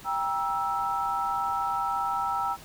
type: chord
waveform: sine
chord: E diminished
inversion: first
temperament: just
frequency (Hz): 791.1 / 949.3 / 1318.5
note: G5 / Bb5 / E6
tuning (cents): +16 / +31 / 0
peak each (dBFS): -30 / -31 / -29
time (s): 0.04-2.57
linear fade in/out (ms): 50
effects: pink hiss -48 dBFS RMS until 2.64 s